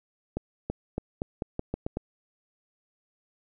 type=accelerating click train; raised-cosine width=2 ms; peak=-16 dBFS; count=9; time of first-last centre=0.37-1.971 s; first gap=330 ms; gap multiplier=0.85; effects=none